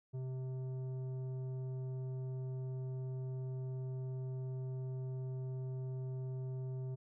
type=tone with tanh clipping; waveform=triangle; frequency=129.8 Hz; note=C3; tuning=13 cents flat; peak=-40 dBFS; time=0.13-6.96 s; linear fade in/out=20 ms; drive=14 dB; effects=none